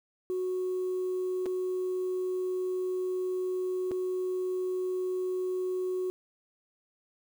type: tone with dropouts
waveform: sine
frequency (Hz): 368.6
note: F#4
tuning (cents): -7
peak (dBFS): -27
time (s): 0.3-6.1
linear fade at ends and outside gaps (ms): 0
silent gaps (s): 1.458-1.463 / 3.911-3.916
effects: tanh soft clip ceiling -26 dBFS + 9-bit